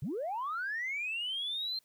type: linear sweep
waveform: sine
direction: up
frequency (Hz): 108.2 to 4186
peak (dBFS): -32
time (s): 0.02-1.79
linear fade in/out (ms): 5
effects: tanh soft clip ceiling -29 dBFS + white hiss -71 dBFS RMS until 1.84 s